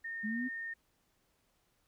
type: tone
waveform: sine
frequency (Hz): 1830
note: A#6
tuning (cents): -32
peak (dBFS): -38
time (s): 0.04-0.74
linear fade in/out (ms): 10
type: linear sweep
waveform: sine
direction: up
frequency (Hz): 207.7 to 260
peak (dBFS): -34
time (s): 0.23-0.49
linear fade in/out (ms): 20
effects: pink hiss -75 dBFS RMS until 1.87 s